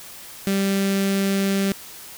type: tone with notch filter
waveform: sawtooth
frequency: 196 Hz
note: G3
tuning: in tune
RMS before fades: -21 dBFS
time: 0.47-1.72 s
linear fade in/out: 0 ms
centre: 920 Hz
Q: 0.98
effects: white hiss -40 dBFS RMS until 2.17 s